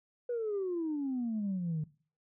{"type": "exponential sweep", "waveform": "sine", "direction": "down", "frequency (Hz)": [493.9, 150], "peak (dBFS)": -30, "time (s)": [0.29, 1.84], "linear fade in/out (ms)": 5, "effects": ["noise-tail reverb RT60 0.4 s tail -19 dB re dry", "tanh soft clip ceiling -28 dBFS"]}